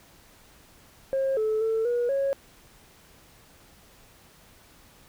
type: tone with pitch steps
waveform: sine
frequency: 537 / 434.5 / 445.8 / 481.4 / 550 Hz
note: C5 / A4 / A4 / B4 / C#5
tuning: +45 / -22 / +23 / -44 / -14 cents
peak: -21 dBFS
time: 1.13-2.33 s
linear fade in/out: 0 ms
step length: 240 ms
effects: tanh soft clip ceiling -20 dBFS + pink hiss -55 dBFS RMS until 5.08 s